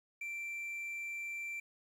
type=tone; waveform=triangle; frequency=2349 Hz; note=D7; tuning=in tune; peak=-37 dBFS; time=0.21-1.6 s; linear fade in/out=5 ms; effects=11-bit